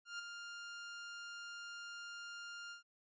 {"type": "tone with ADSR envelope", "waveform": "sawtooth", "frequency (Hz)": 1402, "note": "F6", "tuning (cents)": 6, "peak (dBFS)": -37, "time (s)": [0.05, 2.83], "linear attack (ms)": 140, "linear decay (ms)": 12, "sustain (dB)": -6, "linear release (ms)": 120, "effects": ["resampled to 16000 Hz"]}